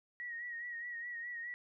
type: tone with vibrato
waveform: sine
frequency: 1902 Hz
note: A#6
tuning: 34 cents sharp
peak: -40 dBFS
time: 0.2-1.54 s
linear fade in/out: 0 ms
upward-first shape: sine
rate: 4.8 Hz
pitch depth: 48 cents each way
effects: none